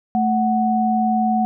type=tone pair together; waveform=sine; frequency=220 / 741.4 Hz; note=A3 / F#5; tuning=0 / +3 cents; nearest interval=octave + major sixth; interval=2103 cents; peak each=-18 dBFS; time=0.15-1.45 s; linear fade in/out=0 ms; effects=none